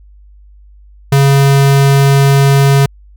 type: tone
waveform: square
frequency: 138.59 Hz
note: C#3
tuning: in tune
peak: -6 dBFS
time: 1.12-2.86 s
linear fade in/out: 5 ms
effects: added 50 Hz sine -37 dBFS peak until 3.16 s